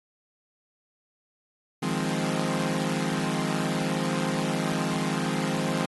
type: chord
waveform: sawtooth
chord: F minor seventh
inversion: third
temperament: equal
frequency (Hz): 155.56 / 174.61 / 207.7 / 261.6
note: Eb3 / F3 / Ab3 / C4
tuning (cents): 0 / 0 / 0 / 0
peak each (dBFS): -27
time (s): 1.82-5.86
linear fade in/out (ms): 10
effects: AAC 32 kbps